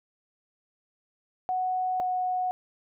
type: tone pair in turn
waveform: sine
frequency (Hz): 740 / 734.5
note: F#5 / F#5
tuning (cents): 0 / -13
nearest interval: unison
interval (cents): 13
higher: first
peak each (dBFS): -25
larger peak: neither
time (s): 1.49-2 / 2-2.51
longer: neither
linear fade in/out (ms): 0
effects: none